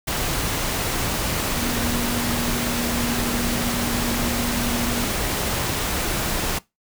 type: tone in noise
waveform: sine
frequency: 238.8 Hz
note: A#3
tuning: 42 cents sharp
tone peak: -26 dBFS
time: 1.56-5.05 s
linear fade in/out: 10 ms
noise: pink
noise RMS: -24 dBFS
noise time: 0.07-6.59 s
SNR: -5 dB
effects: noise-tail reverb RT60 0.2 s tail -21 dB re dry